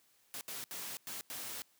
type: noise bursts at uneven times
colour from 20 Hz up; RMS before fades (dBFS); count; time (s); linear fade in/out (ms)
white; -43; 5; 0.34-0.41 / 0.48-0.64 / 0.71-0.97 / 1.07-1.21 / 1.3-1.62; 0
effects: white hiss -70 dBFS RMS until 1.79 s + high-pass 100 Hz 12 dB/octave